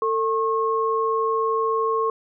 sine tone pair together, 448.3 / 1085 Hz, A4 / C#6, +32 / -37 cents, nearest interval octave + minor third, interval 1531 cents, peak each -22 dBFS, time 0.02-2.1 s, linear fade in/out 2 ms, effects none

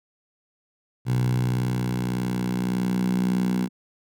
10% pulse tone with high-pass filter sweep, 61.74 Hz, B1, in tune, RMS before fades -24 dBFS, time 1.05-3.69 s, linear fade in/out 50 ms, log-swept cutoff 120 to 200 Hz, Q 5.4, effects none

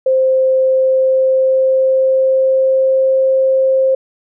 sine tone with pitch glide, 523.3 to 528.8 Hz, C5 to C5, 0 to +18 cents, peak -9 dBFS, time 0.06-3.95 s, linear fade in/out 5 ms, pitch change +18 cents, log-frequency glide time 0.58-3.15 s, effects none

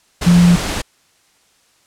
sine tone in noise, 174.61 Hz, F3, in tune, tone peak -6 dBFS, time 0.26-0.56 s, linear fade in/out 10 ms, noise pink, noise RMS -21 dBFS, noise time 0.21-0.82 s, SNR +12 dB, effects white hiss -56 dBFS RMS until 1.86 s + low-pass 9000 Hz 12 dB/octave

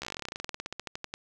slowing click train, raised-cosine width 0.2 ms, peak -18 dBFS, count 27, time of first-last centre 0.02-1.139 s, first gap 14 ms, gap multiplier 1.08, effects none

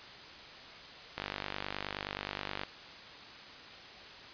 click train, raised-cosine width 0.3 ms, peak -19 dBFS, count 73, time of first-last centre 1.18-2.635 s, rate 49.5 Hz, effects white hiss -49 dBFS RMS until 4.33 s + resampled to 11025 Hz

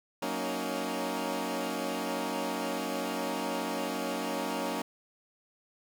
15% pulse chord, D# minor seventh, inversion first, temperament equal with one note detuned, 185 / 233.1 / 279.3 / 311.1 Hz, F#3 / A#3 / C#4 / D#4, 0 / 0 / +13 / 0 cents, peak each -33 / -30 / -29 / -32 dBFS, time 0.22-4.82 s, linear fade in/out 5 ms, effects none

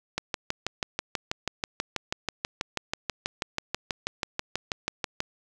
click train, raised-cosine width 0.2 ms, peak -10 dBFS, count 32, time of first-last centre 0.18-5.204 s, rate 6.17 Hz, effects none

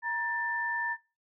sine tone pair together, 945.2 / 1775 Hz, A#5 / A6, +24 / +15 cents, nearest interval major seventh, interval 1091 cents, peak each -33 / -31 dBFS, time 0.02-0.97 s, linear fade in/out 50 ms, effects noise-tail reverb RT60 0.3 s tail -20 dB re dry

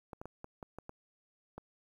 clicks, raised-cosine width 1 ms, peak -30 dBFS, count 8, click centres 0.132 / 0.215 / 0.256 / 0.444 / 0.628 / 0.786 / 0.894 / 1.58 s, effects 10-bit

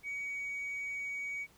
sine tone with frequency modulation, 2255 Hz, C#7, 29 cents sharp, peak -34 dBFS, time 0.03-1.47 s, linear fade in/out 50 ms, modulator 21.6 Hz, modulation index 0.22, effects tanh soft clip ceiling -34 dBFS + pink hiss -64 dBFS RMS until 1.57 s

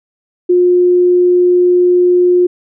sine tone, 357.3 Hz, F4, 40 cents sharp, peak -6 dBFS, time 0.49-2.47 s, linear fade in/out 10 ms, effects none

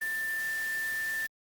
sine tone in noise, 1777 Hz, A6, 17 cents sharp, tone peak -30 dBFS, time 0.01-1.27 s, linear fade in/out 10 ms, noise white, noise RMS -43 dBFS, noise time 0.01-1.27 s, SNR +10 dB, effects Opus 32 kbps

